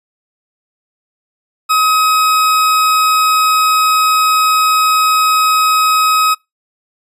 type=tone; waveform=40% pulse; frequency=1269 Hz; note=D#6; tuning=34 cents sharp; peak=-8 dBFS; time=1.69-6.35 s; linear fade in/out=20 ms; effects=noise-tail reverb RT60 0.2 s tail -25 dB re dry + resampled to 32000 Hz